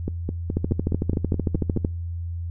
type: two click trains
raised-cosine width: 3 ms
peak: -9 / -12 dBFS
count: 18 / 9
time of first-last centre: 0.57-1.848 / 0.08-1.764 s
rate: 13.3 / 4.75 Hz
effects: noise-tail reverb RT60 0.4 s tail -26 dB re dry + added 85 Hz sine -27 dBFS peak until 2.5 s